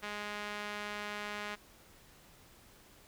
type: tone with band-pass filter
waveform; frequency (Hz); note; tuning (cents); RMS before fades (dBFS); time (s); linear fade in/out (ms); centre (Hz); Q
sawtooth; 207.7; G#3; 0; -41; 0.02-1.56; 20; 2000; 0.92
effects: pink hiss -60 dBFS RMS until 3.07 s